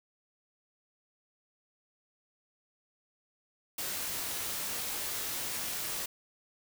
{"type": "noise with comb filter", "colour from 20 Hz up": "white", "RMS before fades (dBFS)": -36, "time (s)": [3.78, 6.06], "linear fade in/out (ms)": 5, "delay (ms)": 18, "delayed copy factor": -0.5, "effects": []}